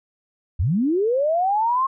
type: linear sweep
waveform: sine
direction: up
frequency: 65 to 1086 Hz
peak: -17 dBFS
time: 0.59-1.87 s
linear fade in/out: 10 ms
effects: none